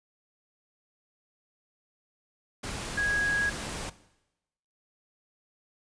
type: tone in noise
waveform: sine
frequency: 1654 Hz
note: G#6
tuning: 8 cents flat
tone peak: -25 dBFS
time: 2.97-3.5 s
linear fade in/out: 10 ms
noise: pink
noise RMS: -36 dBFS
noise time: 2.63-3.9 s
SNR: +8 dB
effects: noise-tail reverb RT60 0.9 s tail -17 dB re dry + resampled to 22050 Hz